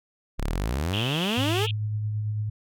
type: exponential sweep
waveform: sawtooth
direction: up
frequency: 30.52 to 457.6 Hz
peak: -21 dBFS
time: 0.38-1.67 s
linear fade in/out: 20 ms
type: band-pass noise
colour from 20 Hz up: white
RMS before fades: -32 dBFS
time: 0.93-1.71 s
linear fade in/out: 2 ms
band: 2600 to 3400 Hz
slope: 96 dB/octave
type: tone with tremolo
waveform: sine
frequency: 106.3 Hz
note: G#2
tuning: 41 cents sharp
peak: -24 dBFS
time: 1.37-2.5 s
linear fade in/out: 10 ms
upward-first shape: sine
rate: 9 Hz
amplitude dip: 25%
effects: none